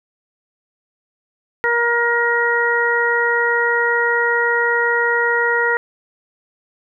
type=harmonic tone; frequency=472.6 Hz; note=A#4; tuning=24 cents sharp; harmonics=1 / 2 / 3 / 4; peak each=-20 / -22 / -20 / -18 dBFS; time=1.64-5.77 s; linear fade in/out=0 ms; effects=none